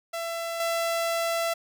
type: tone with level steps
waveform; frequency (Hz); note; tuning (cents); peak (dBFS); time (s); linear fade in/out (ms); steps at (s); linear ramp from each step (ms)
sawtooth; 670; E5; +28; -26 / -21; 0.13-1.54; 10; 0.6; 2
effects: none